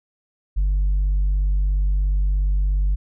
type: tone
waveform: sine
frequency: 48.5 Hz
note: G1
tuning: 18 cents flat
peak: -14 dBFS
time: 0.56-2.96 s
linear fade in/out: 20 ms
effects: tanh soft clip ceiling -15 dBFS